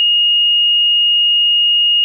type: tone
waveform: sine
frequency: 2859 Hz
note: F7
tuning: 40 cents sharp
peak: -9 dBFS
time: 0-2.04 s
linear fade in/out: 0 ms
effects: none